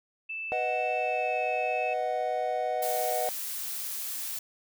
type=tone with pitch glide; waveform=sine; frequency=2640 to 2601 Hz; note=E7 to E7; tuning=+2 to -24 cents; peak=-33 dBFS; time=0.29-1.94 s; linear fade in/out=10 ms; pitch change=-26 cents; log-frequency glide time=0.94-1.44 s
type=chord; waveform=triangle; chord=B major; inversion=none; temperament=equal; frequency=493.9 / 622.3 / 740 Hz; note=B4 / D#5 / F#5; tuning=0 / 0 / 0 cents; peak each=-32 / -30 / -28 dBFS; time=0.52-3.29 s; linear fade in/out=0 ms
type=noise; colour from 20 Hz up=blue; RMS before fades=-35 dBFS; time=2.82-4.39 s; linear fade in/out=5 ms
effects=none